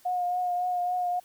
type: tone with vibrato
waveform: sine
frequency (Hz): 718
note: F5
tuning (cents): +48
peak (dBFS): -25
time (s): 0.05-1.2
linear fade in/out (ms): 10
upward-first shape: triangle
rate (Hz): 3.6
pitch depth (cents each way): 26
effects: white hiss -59 dBFS RMS until 1.24 s